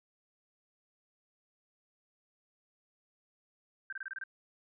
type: tone bursts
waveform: sine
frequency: 1568 Hz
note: G6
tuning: in tune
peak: -37 dBFS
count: 7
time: 3.9-4.238 s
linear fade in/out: 2 ms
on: 26 ms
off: 26 ms
effects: none